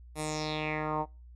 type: tone with low-pass filter sweep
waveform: 10% pulse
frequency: 153.9 Hz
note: D#3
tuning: 19 cents flat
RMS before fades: -33 dBFS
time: 0.15-1.06 s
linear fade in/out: 50 ms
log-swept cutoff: 11000 to 830 Hz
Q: 4.1
effects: noise-tail reverb RT60 0.3 s tail -24 dB re dry + added 60 Hz sine -48 dBFS peak until 1.35 s